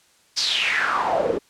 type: noise with band-pass filter sweep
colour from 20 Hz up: pink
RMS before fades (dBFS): -22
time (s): 0.36-1.39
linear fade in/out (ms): 20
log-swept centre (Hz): 5300 to 370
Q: 5.7
effects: white hiss -58 dBFS RMS until 1.49 s + low-pass 9000 Hz 12 dB/octave